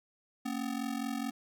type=ring-modulated tone; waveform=square; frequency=251.7 Hz; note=B3; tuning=33 cents sharp; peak=-31 dBFS; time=0.45-1.31 s; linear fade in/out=10 ms; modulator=22.3 Hz; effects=none